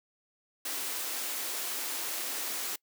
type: high-pass noise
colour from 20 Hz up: white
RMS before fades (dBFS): -35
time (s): 0.65-2.76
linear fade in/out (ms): 5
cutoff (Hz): 240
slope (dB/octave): 96
effects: noise-tail reverb RT60 0.1 s tail -24 dB re dry